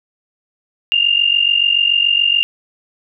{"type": "tone pair together", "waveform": "sine", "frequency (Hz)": [2784, 2831], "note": ["F7", "F7"], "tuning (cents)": [-6, 23], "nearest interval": "unison", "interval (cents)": 29, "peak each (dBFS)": -14, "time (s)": [0.92, 2.43], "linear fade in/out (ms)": 0, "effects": []}